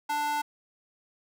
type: tone with high-pass filter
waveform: square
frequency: 294.7 Hz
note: D4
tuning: 6 cents sharp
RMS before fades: -29 dBFS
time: 0.09-0.42 s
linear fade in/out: 10 ms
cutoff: 870 Hz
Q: 2.7
effects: none